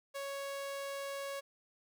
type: tone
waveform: sawtooth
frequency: 555 Hz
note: C#5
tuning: 2 cents sharp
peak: -35 dBFS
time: 0.14-1.41 s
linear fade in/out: 20 ms
effects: none